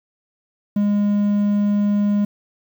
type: tone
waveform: triangle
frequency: 205.1 Hz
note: G#3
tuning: 21 cents flat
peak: -13 dBFS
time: 0.76-2.25 s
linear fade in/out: 5 ms
effects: 8-bit